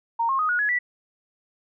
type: tone with pitch steps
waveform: sine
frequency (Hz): 925 / 1074.9 / 1249.1 / 1451.5 / 1686.7 / 1960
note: A#5 / C6 / D#6 / F#6 / G#6 / B6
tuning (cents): -14 / +46 / +6 / -34 / +26 / -14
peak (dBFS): -20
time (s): 0.19-0.79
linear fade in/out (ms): 10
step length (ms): 100
effects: none